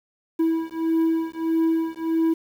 triangle beating tone pair, 325.3 / 326.9 Hz, E4 / E4, -23 / -14 cents, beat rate 1.6 Hz, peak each -21 dBFS, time 0.39-2.34 s, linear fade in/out 10 ms, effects 8-bit

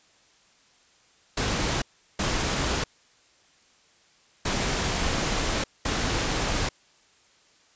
pink noise bursts at uneven times, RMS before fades -26 dBFS, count 4, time 1.37-1.82 / 2.19-2.84 / 4.45-5.64 / 5.85-6.69 s, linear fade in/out 5 ms, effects white hiss -60 dBFS RMS until 7.75 s + resampled to 16000 Hz

